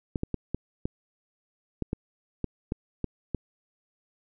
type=clicks; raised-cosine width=3 ms; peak=-15 dBFS; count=11; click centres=0.158 / 0.234 / 0.343 / 0.546 / 0.855 / 1.823 / 1.931 / 2.443 / 2.721 / 3.043 / 3.347 s; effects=none